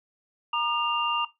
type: tone cluster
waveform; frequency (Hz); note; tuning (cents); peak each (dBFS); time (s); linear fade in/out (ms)
sine; 942 / 1209 / 2792; A#5 / D6 / F7; +18 / +50 / -1; -28; 0.53-1.25; 5
effects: noise-tail reverb RT60 0.2 s tail -17 dB re dry